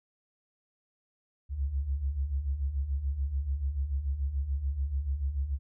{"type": "beating tone pair", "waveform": "sine", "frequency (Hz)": [64.4, 71.3], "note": ["C2", "C#2"], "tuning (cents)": [-27, 49], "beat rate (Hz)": 6.9, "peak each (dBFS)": [-35, -29], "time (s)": [1.49, 5.59], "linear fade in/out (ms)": 50, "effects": []}